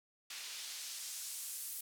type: noise with band-pass filter sweep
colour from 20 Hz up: white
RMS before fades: -45 dBFS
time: 0.3-1.81 s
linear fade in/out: 5 ms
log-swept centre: 3200 to 12000 Hz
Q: 0.88
effects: none

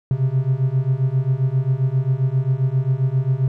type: beating tone pair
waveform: triangle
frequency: 127.6 / 135.1 Hz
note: C3 / C#3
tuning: -43 / -44 cents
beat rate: 7.5 Hz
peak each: -18 / -17 dBFS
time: 0.11-3.48 s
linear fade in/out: 2 ms
effects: none

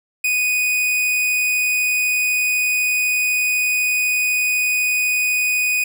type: tone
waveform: 45% pulse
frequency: 2484 Hz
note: D#7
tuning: 3 cents flat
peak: -16 dBFS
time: 0.24-5.84 s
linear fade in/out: 5 ms
effects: none

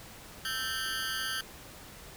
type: tone with amplitude modulation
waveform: 20% pulse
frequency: 1560 Hz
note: G6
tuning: 9 cents flat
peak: -23 dBFS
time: 0.45-1.41 s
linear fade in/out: 2 ms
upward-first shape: sine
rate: 242 Hz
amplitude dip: 100%
effects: pink hiss -49 dBFS RMS until 2.16 s

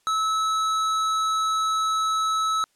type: tone with tanh clipping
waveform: sine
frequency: 1300 Hz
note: E6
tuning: 24 cents flat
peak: -23 dBFS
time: 0.07-2.64 s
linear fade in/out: 0 ms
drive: 16 dB
effects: white hiss -67 dBFS RMS until 2.75 s + low-pass 10000 Hz 12 dB/octave

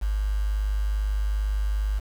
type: tone with quantisation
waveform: sine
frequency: 51.2 Hz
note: G#1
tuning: 24 cents flat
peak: -22 dBFS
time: 0.01-2 s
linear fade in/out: 20 ms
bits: 7
effects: none

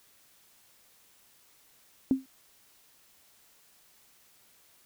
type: tone with exponential decay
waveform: sine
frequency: 264.9 Hz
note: C4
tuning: 22 cents sharp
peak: -17 dBFS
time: 2.11-2.26 s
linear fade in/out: 1 ms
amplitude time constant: 31 ms
effects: white hiss -62 dBFS RMS until 4.85 s

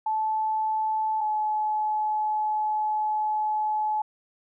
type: tone pair in turn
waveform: sine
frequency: 870 / 855.5 Hz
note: A5 / A5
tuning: -20 / -49 cents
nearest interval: unison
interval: 29 cents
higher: first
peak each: -23 / -23 dBFS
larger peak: neither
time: 0.06-1.21 / 1.21-4.02 s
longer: second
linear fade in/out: 5 ms
effects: none

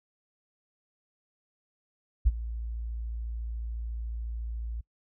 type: tone with ADSR envelope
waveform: sine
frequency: 57 Hz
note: A#1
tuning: 38 cents flat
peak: -15 dBFS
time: 2.25-4.81 s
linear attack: 21 ms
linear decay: 33 ms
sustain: -17 dB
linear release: 7 ms
effects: noise-tail reverb RT60 0.1 s tail -25 dB re dry

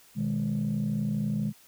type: chord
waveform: sine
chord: G# minor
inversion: first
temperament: equal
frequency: 123.47 / 155.56 / 207.7 Hz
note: B2 / D#3 / G#3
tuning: 0 / 0 / 0 cents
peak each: -32 / -30 / -27 dBFS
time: 0.15-1.53 s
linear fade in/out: 50 ms
effects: tanh soft clip ceiling -21 dBFS + white hiss -57 dBFS RMS until 1.67 s

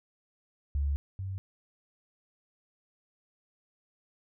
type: tone pair in turn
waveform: sine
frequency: 70.8 / 95.83 Hz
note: C#2 / G2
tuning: +37 / -39 cents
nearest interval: perfect fourth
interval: 524 cents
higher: second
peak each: -26 / -33 dBFS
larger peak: first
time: 0.75-0.96 / 1.19-1.38 s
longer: first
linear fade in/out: 0 ms
effects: none

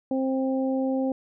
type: harmonic tone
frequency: 264.1 Hz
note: C4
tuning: 16 cents sharp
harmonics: 1 / 2 / 3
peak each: -24 / -28 / -36 dBFS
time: 0.11-1.12 s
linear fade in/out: 2 ms
effects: none

